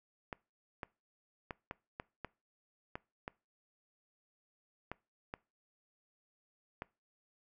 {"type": "clicks", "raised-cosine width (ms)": 0.5, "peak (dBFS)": -25, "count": 11, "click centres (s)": [0.328, 0.832, 1.508, 1.711, 1.999, 2.247, 2.955, 3.279, 4.916, 5.339, 6.821], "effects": ["noise-tail reverb RT60 0.3 s tail -23 dB re dry"]}